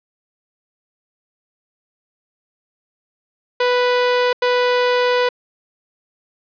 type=tone bursts at uneven times; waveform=sawtooth; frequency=493.9 Hz; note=B4; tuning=in tune; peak=-10 dBFS; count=2; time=3.6-4.33 / 4.42-5.29 s; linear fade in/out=5 ms; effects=resampled to 11025 Hz + 7-bit